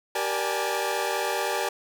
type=tone cluster; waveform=sawtooth; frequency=389.5 / 472.9 / 588 / 814 / 864 Hz; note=G4 / A#4 / D5 / G#5 / A5; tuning=-11 / +25 / +2 / -35 / -32 cents; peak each=-28 dBFS; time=0.15-1.69 s; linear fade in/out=5 ms; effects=none